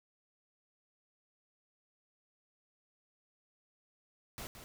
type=noise with echo; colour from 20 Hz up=pink; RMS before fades=-44 dBFS; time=4.38-4.47 s; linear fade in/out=0 ms; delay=170 ms; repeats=1; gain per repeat=-8 dB; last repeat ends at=4.64 s; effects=none